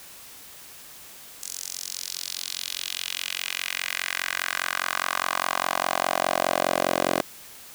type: tone with high-pass filter sweep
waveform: 10% pulse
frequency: 44.9 Hz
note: F1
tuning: 49 cents sharp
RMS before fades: -28 dBFS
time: 1.41-7.22 s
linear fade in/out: 10 ms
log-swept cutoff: 6800 to 440 Hz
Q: 1.9
effects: white hiss -45 dBFS RMS until 7.74 s